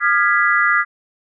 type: chord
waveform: sine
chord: F half-diminished seventh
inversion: third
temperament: equal with one note detuned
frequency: 1213.3 / 1396.9 / 1661.2 / 1975.5 Hz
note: Eb6 / F6 / Ab6 / Cb7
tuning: -44 / 0 / 0 / 0 cents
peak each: -18 dBFS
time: 0-0.85 s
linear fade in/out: 50 ms
effects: none